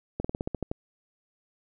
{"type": "slowing click train", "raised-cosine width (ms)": 2, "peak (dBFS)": -16, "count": 9, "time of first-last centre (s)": [0.2, 0.715], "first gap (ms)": 45, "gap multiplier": 1.1, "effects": []}